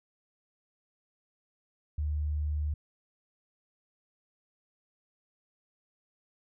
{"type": "tone", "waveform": "sine", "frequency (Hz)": 75, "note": "D2", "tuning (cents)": 37, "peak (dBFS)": -28, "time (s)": [1.98, 2.74], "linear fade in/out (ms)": 5, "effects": []}